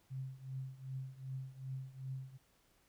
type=tone with tremolo; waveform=sine; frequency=132.2 Hz; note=C3; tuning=18 cents sharp; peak=-38 dBFS; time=0.1-2.38 s; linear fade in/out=20 ms; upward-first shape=triangle; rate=2.6 Hz; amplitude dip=90%; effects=pink hiss -72 dBFS RMS until 2.88 s